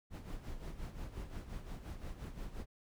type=noise with tremolo; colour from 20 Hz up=brown; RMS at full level=-42 dBFS; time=0.1-2.66 s; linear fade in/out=50 ms; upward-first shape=sine; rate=5.7 Hz; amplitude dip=65%; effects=none